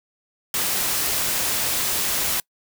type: noise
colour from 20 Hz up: white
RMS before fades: -23 dBFS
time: 0.54-2.4 s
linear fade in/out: 2 ms
effects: noise-tail reverb RT60 0.1 s tail -26 dB re dry